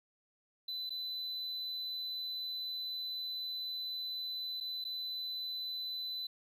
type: tone with dropouts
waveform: triangle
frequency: 4008 Hz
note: B7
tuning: 25 cents sharp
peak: -36 dBFS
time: 0.68-6.27 s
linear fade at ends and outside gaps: 5 ms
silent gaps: 0.895-0.904 / 4.603-4.608 / 4.842-4.849 s
effects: none